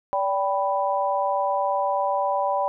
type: chord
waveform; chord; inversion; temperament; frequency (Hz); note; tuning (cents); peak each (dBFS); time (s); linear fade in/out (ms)
sine; G major; second; equal with one note detuned; 577.6 / 784 / 987.8; D5 / G5 / B5; -29 / 0 / 0; -25; 0.13-2.68; 0
effects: none